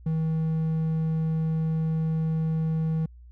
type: tone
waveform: triangle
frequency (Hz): 159.9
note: D#3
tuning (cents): +48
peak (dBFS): -21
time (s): 0.06-3.06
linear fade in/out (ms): 5
effects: added 60 Hz sine -45 dBFS peak until 3.31 s